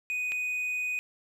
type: tone pair in turn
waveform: triangle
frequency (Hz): 2489 / 2489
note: D#7 / D#7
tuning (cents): 0 / 0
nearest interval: unison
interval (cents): 0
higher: neither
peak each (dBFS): -27 / -27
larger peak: neither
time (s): 0.1-0.32 / 0.32-0.99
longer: second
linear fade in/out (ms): 0
effects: none